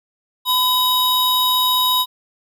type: tone pair together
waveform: square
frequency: 1003 / 3787 Hz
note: B5 / A#7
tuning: +26 / +27 cents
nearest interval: octave + major seventh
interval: 2301 cents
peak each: -19 / -17 dBFS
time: 0.45-2.06 s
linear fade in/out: 50 ms
effects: none